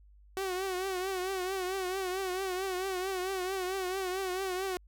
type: tone with vibrato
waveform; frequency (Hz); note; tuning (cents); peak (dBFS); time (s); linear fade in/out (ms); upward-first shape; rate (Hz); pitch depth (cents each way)
sawtooth; 375; F#4; +23; -28; 0.37-4.77; 0; triangle; 4.5; 83
effects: added 50 Hz sine -55 dBFS peak until 4.87 s